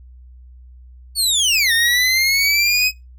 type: linear two-way sweep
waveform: 25% pulse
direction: down then up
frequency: 4523 to 1813 to 2543 Hz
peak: -10 dBFS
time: 1.15-2.92 s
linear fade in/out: 50 ms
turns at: 1.72 s
effects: noise-tail reverb RT60 0.2 s tail -21 dB re dry + added 62 Hz sine -39 dBFS peak until 3.18 s